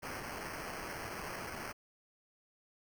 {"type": "noise with sample-and-hold", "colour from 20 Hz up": "white", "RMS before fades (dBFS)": -43, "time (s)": [0.02, 1.73], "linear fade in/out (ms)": 20, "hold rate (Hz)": 3675, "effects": []}